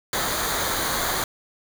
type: noise with comb filter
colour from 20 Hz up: pink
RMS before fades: -25 dBFS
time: 0.13-1.24 s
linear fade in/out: 2 ms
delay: 0.37 ms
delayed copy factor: -0.65
effects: none